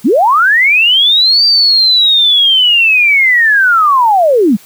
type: linear two-way sweep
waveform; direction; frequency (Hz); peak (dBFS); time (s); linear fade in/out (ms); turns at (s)
sine; up then down; 179.8 to 4699 to 179.8; -5; 0.04-4.57; 20; 1.45
effects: white hiss -40 dBFS RMS until 4.65 s